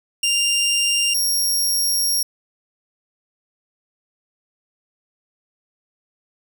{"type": "tone pair in turn", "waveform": "20% pulse", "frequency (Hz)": [2792, 5584], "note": ["F7", "F8"], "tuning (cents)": [-1, -1], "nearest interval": "octave", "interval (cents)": 1200, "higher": "second", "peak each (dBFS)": -12, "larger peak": "neither", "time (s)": [[0.23, 1.14], [1.14, 2.23]], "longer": "second", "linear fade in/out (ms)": 5, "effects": []}